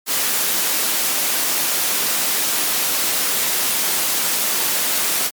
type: noise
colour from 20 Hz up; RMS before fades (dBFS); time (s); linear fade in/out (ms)
white; -19; 0.06-5.31; 50
effects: high-pass 200 Hz 12 dB/octave + MP3 96 kbps